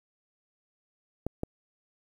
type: clicks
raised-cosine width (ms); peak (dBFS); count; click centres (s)
2; -17; 2; 1.266 / 1.434
effects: 9-bit